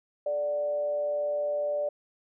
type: tone with frequency modulation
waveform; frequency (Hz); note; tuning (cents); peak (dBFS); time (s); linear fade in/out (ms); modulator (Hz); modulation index
sine; 587.3; D5; 0; -26; 0.26-1.89; 5; 158; 0.28
effects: none